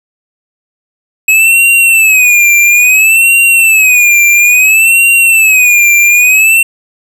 square tone with vibrato, 2558 Hz, D#7, 47 cents sharp, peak -4 dBFS, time 1.28-6.63 s, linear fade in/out 5 ms, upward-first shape sine, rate 0.59 Hz, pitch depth 130 cents each way, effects none

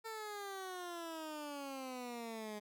15% pulse exponential sweep, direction down, 452.7 to 207.6 Hz, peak -37 dBFS, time 0.04-2.6 s, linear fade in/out 20 ms, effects none

